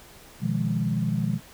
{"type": "chord", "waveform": "sine", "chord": "F half-diminished seventh", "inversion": "second", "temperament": "equal", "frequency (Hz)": [123.47, 155.56, 174.61, 207.7], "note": ["Cb3", "Eb3", "F3", "Ab3"], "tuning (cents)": [0, 0, 0, 0], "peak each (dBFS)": -28, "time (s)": [0.4, 1.4], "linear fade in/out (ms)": 50, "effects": ["tanh soft clip ceiling -12 dBFS", "pink hiss -49 dBFS RMS until 1.53 s"]}